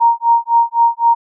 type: tone with tremolo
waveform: sine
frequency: 932.3 Hz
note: A#5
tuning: in tune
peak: -6 dBFS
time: 0-1.15 s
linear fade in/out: 20 ms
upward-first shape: sine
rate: 3.9 Hz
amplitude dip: 100%
effects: none